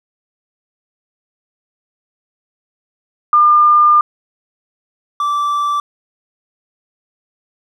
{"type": "tone pair in turn", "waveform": ["sine", "triangle"], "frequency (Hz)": [1203, 1166.1], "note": ["D6", "D6"], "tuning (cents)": [41, -13], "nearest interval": "minor second", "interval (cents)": 54, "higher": "first", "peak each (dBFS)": [-6, -12], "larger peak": "first", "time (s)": [[3.33, 4.01], [5.2, 5.8]], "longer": "first", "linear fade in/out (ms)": 2, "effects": []}